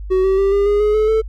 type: tone with pitch steps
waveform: triangle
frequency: 374.9 / 383.7 / 392.6 / 401.8 / 411.2 / 420.8 / 430.6 / 440.7 Hz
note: F#4 / G4 / G4 / G4 / G#4 / G#4 / A4 / A4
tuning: +23 / -37 / +3 / +43 / -17 / +23 / -37 / +3 cents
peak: -10 dBFS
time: 0.1-1.22 s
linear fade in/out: 20 ms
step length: 140 ms
effects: added 50 Hz sine -26 dBFS peak until 1.28 s